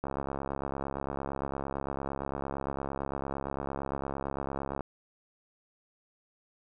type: click train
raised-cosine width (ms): 1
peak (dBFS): -20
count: 329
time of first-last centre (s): 0.04-4.807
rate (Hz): 68.8
effects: none